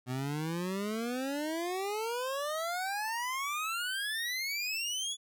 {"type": "exponential sweep", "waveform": "25% pulse", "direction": "up", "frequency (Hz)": [123.47, 3456], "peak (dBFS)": -29, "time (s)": [0.06, 5.17], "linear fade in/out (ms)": 50, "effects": []}